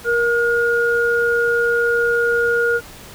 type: tone pair together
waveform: sine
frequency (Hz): 470 / 1429.7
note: A#4 / F6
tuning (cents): +14 / +40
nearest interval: octave + perfect fifth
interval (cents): 1926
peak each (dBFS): -17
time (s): 0.04-2.81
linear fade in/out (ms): 50
effects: pink hiss -39 dBFS RMS until 3.14 s